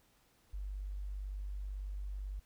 sine tone, 49 Hz, G1, in tune, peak -38 dBFS, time 0.53-2.4 s, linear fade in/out 10 ms, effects pink hiss -70 dBFS RMS until 2.45 s

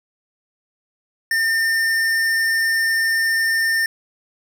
sine tone with tanh clipping, 1807 Hz, A6, 46 cents sharp, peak -18 dBFS, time 1.31-3.86 s, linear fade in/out 2 ms, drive 17 dB, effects none

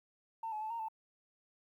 sine tone with pitch steps, 901 / 855 / 871 / 925 / 882 Hz, A5 / A5 / A5 / A#5 / A5, +41 / -50 / -18 / -14 / +4 cents, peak -36 dBFS, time 0.43-0.885 s, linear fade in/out 5 ms, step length 91 ms, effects tanh soft clip ceiling -32 dBFS + 12-bit

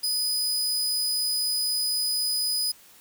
sawtooth tone, 4982 Hz, D#8, 1 cent sharp, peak -21 dBFS, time 0.03-2.72 s, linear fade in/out 10 ms, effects white hiss -53 dBFS RMS until 3 s

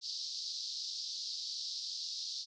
white band-pass noise, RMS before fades -41 dBFS, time 0.01-2.46 s, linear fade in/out 50 ms, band 4000 to 5300 Hz, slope 48 dB/octave, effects none

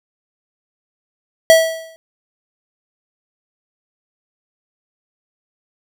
square tone with exponential decay, 650 Hz, E5, 24 cents flat, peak -4 dBFS, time 1.5-1.96 s, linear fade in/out 0 ms, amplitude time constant 100 ms, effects none

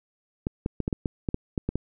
clicks, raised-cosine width 3 ms, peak -13 dBFS, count 11, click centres 0.469 / 0.661 / 0.803 / 0.879 / 0.928 / 1.058 / 1.288 / 1.344 / 1.578 / 1.69 / 1.756 s, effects none

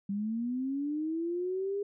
sine linear sweep, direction up, 195.4 to 408.6 Hz, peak -30 dBFS, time 0.09-1.83 s, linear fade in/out 5 ms, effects none

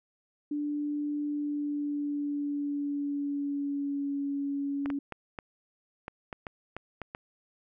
sine tone with pitch glide, 293.7 to 281.2 Hz, D4 to C#4, 0 to +25 cents, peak -29 dBFS, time 0.51-4.99 s, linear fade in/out 5 ms, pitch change -75 cents, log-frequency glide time 1.25-4.2 s
clicks, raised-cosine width 0.5 ms, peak -22 dBFS, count 10, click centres 4.859 / 4.902 / 5.123 / 5.388 / 6.081 / 6.328 / 6.468 / 6.766 / 7.017 / 7.149 s
effects none

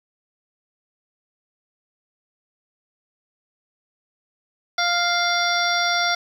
harmonic tone with a mistuned harmonic, 698.5 Hz, F5, in tune, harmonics 1 / 2 / 3 / 5 / 6 / 7 / 8, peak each -24 / -23 / -26 / -27 / -32 / -28 / -28 dBFS, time 4.78-6.15 s, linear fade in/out 5 ms, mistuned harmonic 7, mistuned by -72 cents, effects 8-bit

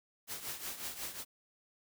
white noise with tremolo, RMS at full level -39 dBFS, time 0.27-1.25 s, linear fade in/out 50 ms, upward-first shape triangle, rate 5.5 Hz, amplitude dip 75%, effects none

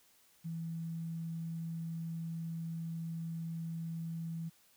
sine tone with quantisation, 164.81 Hz, E3, in tune, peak -37 dBFS, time 0.44-4.5 s, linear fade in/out 20 ms, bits 11, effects white hiss -67 dBFS RMS until 4.76 s

